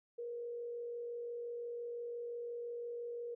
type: tone with frequency modulation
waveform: sine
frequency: 475.3 Hz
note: A#4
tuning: 34 cents sharp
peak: -40 dBFS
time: 0.18-3.35 s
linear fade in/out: 10 ms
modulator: 45.8 Hz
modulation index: 0.25
effects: none